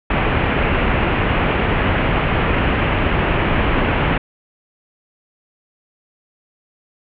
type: low-pass noise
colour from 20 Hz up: pink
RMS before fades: -17 dBFS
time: 0.1-4.18 s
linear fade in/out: 5 ms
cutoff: 2900 Hz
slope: 48 dB/octave
effects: none